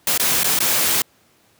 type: noise with dropouts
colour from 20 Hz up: white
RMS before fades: -18 dBFS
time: 0.07-1.02 s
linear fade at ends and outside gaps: 2 ms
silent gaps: 0.177-0.197 / 0.434-0.443 / 0.59-0.603 s
effects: pink hiss -57 dBFS RMS until 1.59 s + high-pass 100 Hz 12 dB/octave